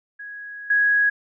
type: tone with level steps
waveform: sine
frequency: 1661.2 Hz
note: G#6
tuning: in tune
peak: -33 / -15 dBFS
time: 0.19-1.1 s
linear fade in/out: 10 ms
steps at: 0.7 s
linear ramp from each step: 5 ms
effects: none